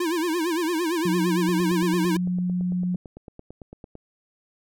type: tone with vibrato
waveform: square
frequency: 334 Hz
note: E4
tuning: 23 cents sharp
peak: -23 dBFS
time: 0-2.17 s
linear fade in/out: 5 ms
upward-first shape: sine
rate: 8.8 Hz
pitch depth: 130 cents each way
type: tone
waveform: sine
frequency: 179.8 Hz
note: F#3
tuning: 49 cents flat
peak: -22 dBFS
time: 1.05-2.96 s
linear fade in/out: 5 ms
type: click train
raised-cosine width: 2 ms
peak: -27 dBFS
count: 23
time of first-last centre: 1.49-3.954 s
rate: 8.93 Hz
effects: none